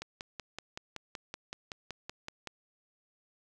click train, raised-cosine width 0.2 ms, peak -22 dBFS, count 14, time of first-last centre 0.02-2.473 s, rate 5.3 Hz, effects none

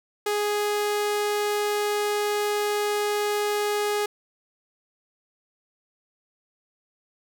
sawtooth tone, 415.3 Hz, G#4, in tune, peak -19 dBFS, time 0.26-4.06 s, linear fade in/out 5 ms, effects none

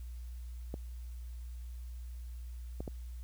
clicks, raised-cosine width 2 ms, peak -26 dBFS, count 3, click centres 0.741 / 2.805 / 2.878 s, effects added 60 Hz sine -41 dBFS peak until 3.23 s + white hiss -65 dBFS RMS until 3.23 s

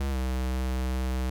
square tone with pitch glide, 68.3 to 64.1 Hz, C#2 to C2, -25 to -35 cents, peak -27 dBFS, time 0-1.3 s, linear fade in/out 5 ms, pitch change -110 cents, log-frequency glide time 0.1-0.17 s, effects none

